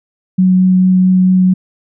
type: tone with vibrato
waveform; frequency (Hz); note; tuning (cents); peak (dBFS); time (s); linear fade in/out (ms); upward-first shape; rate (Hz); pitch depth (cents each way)
sine; 185; F#3; 0; -6; 0.38-1.54; 10; triangle; 4.5; 8
effects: none